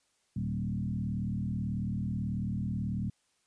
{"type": "tone with frequency modulation", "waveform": "sine", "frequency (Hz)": 155.56, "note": "D#3", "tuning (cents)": 0, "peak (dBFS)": -30, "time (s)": [0.36, 3.1], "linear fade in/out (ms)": 5, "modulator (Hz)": 38.3, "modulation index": 1.9, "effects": ["white hiss -73 dBFS RMS until 3.46 s", "resampled to 22050 Hz"]}